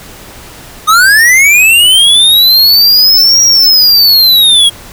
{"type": "linear two-way sweep", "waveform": "square", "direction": "up then down", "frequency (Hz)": [1220, 5700, 3258], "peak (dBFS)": -3, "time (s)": [0.87, 4.7], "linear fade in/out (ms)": 20, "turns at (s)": 3.43, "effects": ["pink hiss -31 dBFS RMS until 4.92 s"]}